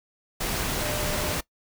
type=tone in noise; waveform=sine; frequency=601 Hz; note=D5; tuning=40 cents sharp; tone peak=-33 dBFS; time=0.81-1.33 s; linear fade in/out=10 ms; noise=pink; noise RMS=-28 dBFS; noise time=0.4-1.41 s; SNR=-8 dB; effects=noise-tail reverb RT60 0.1 s tail -20 dB re dry